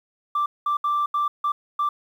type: tone bursts at uneven times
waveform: sine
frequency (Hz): 1174.7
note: D6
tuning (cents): 0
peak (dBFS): -18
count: 6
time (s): 0.35-0.46 / 0.66-0.77 / 0.84-1.06 / 1.14-1.28 / 1.44-1.52 / 1.79-1.89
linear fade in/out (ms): 5
effects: tanh soft clip ceiling -17 dBFS + 9-bit